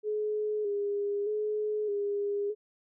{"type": "tone with vibrato", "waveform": "sine", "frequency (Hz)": 415.3, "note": "G#4", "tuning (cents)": 0, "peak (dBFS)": -28, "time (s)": [0.03, 2.55], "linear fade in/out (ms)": 50, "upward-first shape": "square", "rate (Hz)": 0.81, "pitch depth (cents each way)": 37, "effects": []}